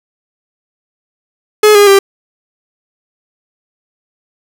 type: tone with pitch steps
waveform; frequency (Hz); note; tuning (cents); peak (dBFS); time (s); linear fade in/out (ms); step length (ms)
45% pulse; 424.3 / 408.9 / 394.1; G#4 / G#4 / G4; +37 / -27 / +9; -3; 1.63-1.99; 5; 120
effects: none